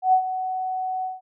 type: tone with ADSR envelope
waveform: sine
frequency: 747 Hz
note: F#5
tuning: 16 cents sharp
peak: -12 dBFS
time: 0.02-1.21 s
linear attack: 110 ms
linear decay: 86 ms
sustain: -12 dB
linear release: 170 ms
effects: none